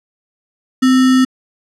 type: tone with sample-and-hold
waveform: sine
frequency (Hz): 257.9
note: C4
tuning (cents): -25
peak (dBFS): -7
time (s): 0.82-1.25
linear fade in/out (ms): 10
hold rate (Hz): 1575
effects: low-pass 8000 Hz 12 dB/octave